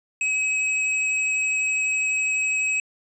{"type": "tone with hard clipping", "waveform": "sine", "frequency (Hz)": 2552, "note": "D#7", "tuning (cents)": 43, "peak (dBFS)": -22, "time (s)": [0.21, 2.8], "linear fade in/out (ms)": 2, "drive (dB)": 13, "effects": ["resampled to 24000 Hz"]}